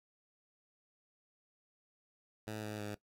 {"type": "tone with pitch steps", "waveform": "10% pulse", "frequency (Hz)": [107.9, 106.3, 104], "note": ["A2", "G#2", "G#2"], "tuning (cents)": [-33, 41, 3], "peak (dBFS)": -32, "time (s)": [2.47, 2.95], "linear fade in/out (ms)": 5, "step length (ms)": 160, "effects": ["noise-tail reverb RT60 0.1 s tail -19 dB re dry", "AAC 64 kbps"]}